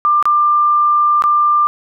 sine tone with dropouts, 1191 Hz, D6, 24 cents sharp, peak -9 dBFS, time 0.05-1.67 s, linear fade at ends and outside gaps 0 ms, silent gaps 0.226-0.255 / 1.222-1.239 s, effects none

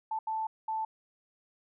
sine tone bursts at uneven times, 880 Hz, A5, in tune, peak -30 dBFS, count 3, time 0.11-0.19 / 0.27-0.47 / 0.68-0.85 s, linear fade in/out 5 ms, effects none

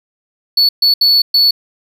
triangle tone bursts at uneven times, 4435 Hz, C#8, in tune, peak -6 dBFS, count 4, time 0.57-0.69 / 0.82-0.94 / 1.01-1.22 / 1.34-1.51 s, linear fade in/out 5 ms, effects none

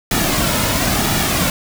pink noise with flanger, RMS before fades -17 dBFS, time 0.11-1.5 s, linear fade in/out 2 ms, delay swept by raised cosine 1.9 to 2.6 ms, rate 0.99 Hz, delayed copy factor -0.5, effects none

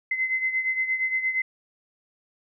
sine beating tone pair, 2052 / 2060.6 Hz, C7 / C7, -34 / -27 cents, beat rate 8.6 Hz, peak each -24 / -30 dBFS, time 0.11-1.42 s, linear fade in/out 5 ms, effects none

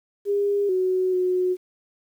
sine tone with pitch steps, 404.8 / 371.1 / 365.5 Hz, G#4 / F#4 / F#4, -44 / +5 / -21 cents, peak -19 dBFS, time 0.25-1.57 s, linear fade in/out 50 ms, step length 440 ms, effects 9-bit

